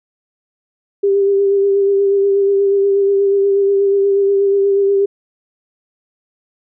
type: tone with vibrato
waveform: sine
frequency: 396.8 Hz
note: G4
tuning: 21 cents sharp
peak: -10 dBFS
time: 1.03-5.06 s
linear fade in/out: 10 ms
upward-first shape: sine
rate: 8.3 Hz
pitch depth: 22 cents each way
effects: none